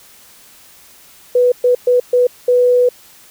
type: tone bursts at uneven times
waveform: sine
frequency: 493.6 Hz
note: B4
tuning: 1 cent flat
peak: -8 dBFS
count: 5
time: 1.35-1.52 / 1.64-1.75 / 1.87-2 / 2.13-2.27 / 2.48-2.89 s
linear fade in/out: 5 ms
effects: white hiss -44 dBFS RMS until 3.3 s